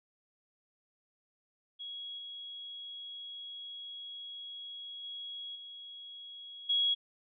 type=tone with level steps; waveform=sine; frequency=3322 Hz; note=G#7; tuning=in tune; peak=-40 / -42 / -40 / -45 / -26 dBFS; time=1.79-6.95 s; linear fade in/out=20 ms; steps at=2.18 / 5.03 / 5.55 / 6.69 s; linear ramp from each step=10 ms; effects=none